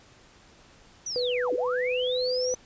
sine linear two-way sweep, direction down then up, 6070 to 270 to 6070 Hz, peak -30 dBFS, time 1.06-2.55 s, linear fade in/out 5 ms, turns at 1.53 s
sine tone with pitch glide, 493.9 to 503.7 Hz, B4 to B4, 0 to +34 cents, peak -25 dBFS, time 1.16-2.54 s, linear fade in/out 0 ms, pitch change +34 cents, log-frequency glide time 1.36-2.19 s
effects pink hiss -55 dBFS RMS until 2.65 s + resampled to 16000 Hz

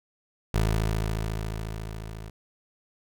20% pulse tone with level ramp, 54.1 Hz, A1, 29 cents flat, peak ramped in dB -16 to -33 dBFS, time 0.54-2.3 s, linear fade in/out 5 ms, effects none

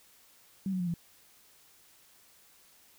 sine tone with pitch steps, 192.8 / 184.84 / 177.21 / 169.89 Hz, G3 / F#3 / F3 / F3, -28 / -1 / +26 / -47 cents, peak -29 dBFS, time 0.66-0.94 s, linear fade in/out 2 ms, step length 70 ms, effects white hiss -61 dBFS RMS until 2.98 s

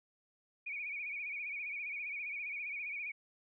sine tone with vibrato, 2344 Hz, D7, 4 cents flat, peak -38 dBFS, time 0.66-3.12 s, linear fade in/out 10 ms, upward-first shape sine, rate 15 Hz, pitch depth 96 cents each way, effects none

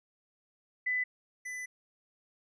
sine / square tone pair in turn, 2000 / 2000 Hz, B6 / B6, +21 / +21 cents, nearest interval unison, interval 0 cents, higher neither, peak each -28 / -38 dBFS, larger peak first, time 0.86-1.04 / 1.45-1.66 s, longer second, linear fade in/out 10 ms, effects resampled to 22050 Hz

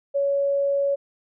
sine tone, 560 Hz, C#5, 18 cents sharp, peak -19 dBFS, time 0.14-0.96 s, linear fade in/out 20 ms, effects none

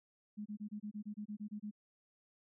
sine tone bursts, 209.4 Hz, G#3, 15 cents sharp, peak -40 dBFS, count 12, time 0.37-1.712 s, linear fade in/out 20 ms, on 88 ms, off 26 ms, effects none

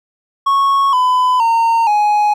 triangle tone with pitch steps, 1103 / 1005.6 / 916.9 / 835.9 Hz, C#6 / B5 / A#5 / G#5, -9 / +31 / -29 / +11 cents, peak -8 dBFS, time 0.46-2.34 s, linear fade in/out 10 ms, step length 470 ms, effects none

